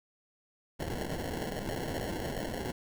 violet noise with sample-and-hold, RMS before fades -36 dBFS, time 0.79-2.72 s, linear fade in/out 10 ms, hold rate 1225 Hz, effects none

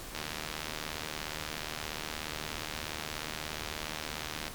click train, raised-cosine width 0.2 ms, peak -18 dBFS, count 334, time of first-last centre 0.15-4.48 s, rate 76.9 Hz, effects pink hiss -44 dBFS RMS until 4.54 s + MP3 96 kbps

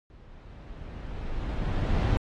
brown noise with level ramp, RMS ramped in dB -50 to -22 dBFS, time 0.1-2.17 s, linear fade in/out 0 ms, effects low-pass 4000 Hz 12 dB/octave + AAC 32 kbps

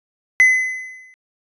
triangle tone with exponential decay, 2028 Hz, B6, 45 cents sharp, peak -4 dBFS, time 0.4-1.14 s, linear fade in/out 0 ms, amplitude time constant 160 ms, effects tanh soft clip ceiling 0 dBFS + resampled to 24000 Hz

